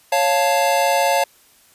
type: chord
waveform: square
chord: Db augmented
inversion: none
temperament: equal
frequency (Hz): 554.4 / 698.5 / 880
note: Db5 / F5 / A5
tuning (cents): 0 / 0 / 0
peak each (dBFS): -20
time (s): 0.12-1.24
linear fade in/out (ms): 5
effects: white hiss -53 dBFS RMS until 1.74 s + resampled to 32000 Hz